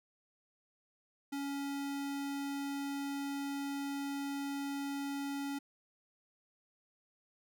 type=tone; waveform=square; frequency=280 Hz; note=C#4; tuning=18 cents sharp; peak=-37 dBFS; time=1.32-5.59 s; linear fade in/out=10 ms; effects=none